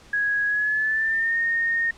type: tone with pitch glide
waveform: sine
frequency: 1661.2 to 1843.2 Hz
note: G#6 to A#6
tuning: 0 to -20 cents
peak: -20 dBFS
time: 0.13-1.91 s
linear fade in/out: 5 ms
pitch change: +180 cents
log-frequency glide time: 0.46-1.37 s
effects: pink hiss -50 dBFS RMS until 1.97 s + low-pass 7000 Hz 12 dB/octave